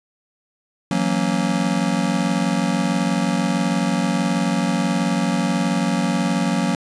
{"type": "chord", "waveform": "square", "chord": "F# dominant seventh", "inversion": "third", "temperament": "just", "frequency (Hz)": [166.5, 185, 231.2, 277.5], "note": ["E3", "F#3", "A#3", "C#4"], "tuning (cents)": [18, 0, -14, 2], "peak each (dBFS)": [-27, -22, -24, -26], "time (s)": [0.91, 6.75], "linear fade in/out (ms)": 2, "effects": ["resampled to 22050 Hz"]}